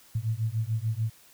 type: beating tone pair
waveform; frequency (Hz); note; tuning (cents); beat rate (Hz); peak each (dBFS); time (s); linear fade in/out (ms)
sine; 108.2 / 115; A2 / A#2; -29 / -23; 6.8; -29; 0.15-1.1; 5
effects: white hiss -56 dBFS RMS until 1.33 s